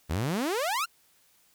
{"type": "exponential sweep", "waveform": "sawtooth", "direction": "up", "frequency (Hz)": [71.2, 1447], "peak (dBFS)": -23, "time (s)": [0.09, 0.86], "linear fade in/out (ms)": 20, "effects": ["white hiss -64 dBFS RMS until 1.54 s"]}